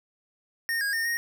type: tone with pitch steps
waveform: square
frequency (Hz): 1839 / 1636 / 1824 / 1864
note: A#6 / G#6 / A#6 / A#6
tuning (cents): -24 / -26 / -38 / -1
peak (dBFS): -26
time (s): 0.69-1.17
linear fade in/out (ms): 0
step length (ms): 120
effects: none